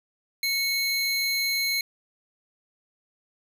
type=tone pair together; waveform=square; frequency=2197 / 4147 Hz; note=C#7 / C8; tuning=-16 / -16 cents; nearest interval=major seventh; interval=1100 cents; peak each=-27 dBFS; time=0.43-1.81 s; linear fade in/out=2 ms; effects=none